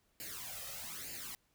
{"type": "noise with flanger", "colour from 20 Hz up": "white", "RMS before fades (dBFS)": -45, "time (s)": [0.2, 1.35], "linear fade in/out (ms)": 0, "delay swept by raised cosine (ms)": [0.42, 1.62], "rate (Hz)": 1.1, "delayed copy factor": 0.8, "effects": ["pink hiss -75 dBFS RMS until 1.54 s"]}